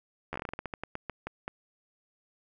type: slowing click train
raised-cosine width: 0.5 ms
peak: -20 dBFS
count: 17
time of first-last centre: 0.33-1.479 s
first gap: 12 ms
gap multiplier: 1.21
effects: none